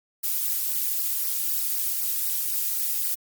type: noise with flanger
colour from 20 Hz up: violet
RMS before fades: -26 dBFS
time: 0.23-3.15 s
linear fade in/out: 10 ms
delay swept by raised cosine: 0.28 to 3.88 ms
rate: 3.9 Hz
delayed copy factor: -0.95
effects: Opus 48 kbps